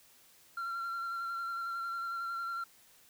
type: tone with vibrato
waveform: sine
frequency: 1369 Hz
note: F6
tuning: 35 cents flat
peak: -32 dBFS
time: 0.57-2.64 s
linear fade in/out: 5 ms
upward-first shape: square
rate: 11 Hz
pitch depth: 17 cents each way
effects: tanh soft clip ceiling -34 dBFS + white hiss -62 dBFS RMS until 3.09 s